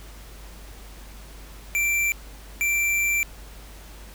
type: tone bursts at uneven times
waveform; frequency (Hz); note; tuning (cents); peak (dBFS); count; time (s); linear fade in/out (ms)
square; 2349; D7; 0; -21; 2; 1.75-2.12 / 2.61-3.23; 0
effects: added 50 Hz sine -41 dBFS peak until 4.14 s + pink hiss -47 dBFS RMS until 4.14 s